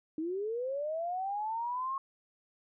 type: linear sweep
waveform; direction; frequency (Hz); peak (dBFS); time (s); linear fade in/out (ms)
sine; up; 304.8 to 1093; -32; 0.18-1.98; 2
effects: none